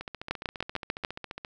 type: two click trains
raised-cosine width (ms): 0.3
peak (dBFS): -12 / -21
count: 6 / 22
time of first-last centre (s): 0.31-1.049 / 0.01-1.448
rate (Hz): 6.77 / 14.6
effects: none